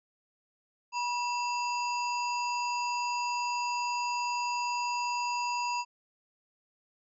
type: harmonic tone with a mistuned harmonic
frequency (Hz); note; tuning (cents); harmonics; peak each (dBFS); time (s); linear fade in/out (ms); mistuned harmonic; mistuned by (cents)
969; B5; -33; 1 / 3 / 5 / 7; -30 / -37 / -40 / -45; 0.92-5.85; 50; 3; -140
effects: none